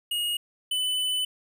square tone pair in turn, 2873 / 3004 Hz, F7 / F#7, +48 / +26 cents, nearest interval minor second, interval 78 cents, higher second, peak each -26 / -25 dBFS, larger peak second, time 0.11-0.37 / 0.71-1.25 s, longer second, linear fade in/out 5 ms, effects 10-bit

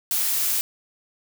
blue noise, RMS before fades -23 dBFS, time 0.11-0.61 s, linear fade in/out 0 ms, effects none

